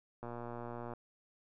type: click train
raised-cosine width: 1 ms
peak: -30 dBFS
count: 85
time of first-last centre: 0.23-0.936 s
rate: 119 Hz
effects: none